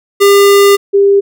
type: tone pair in turn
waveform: square / sine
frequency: 400.9 / 398.6 Hz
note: G4 / G4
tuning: +39 / +29 cents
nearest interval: unison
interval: 10 cents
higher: first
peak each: -4 dBFS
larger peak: neither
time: 0.2-0.77 / 0.93-1.21 s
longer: first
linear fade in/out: 20 ms
effects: none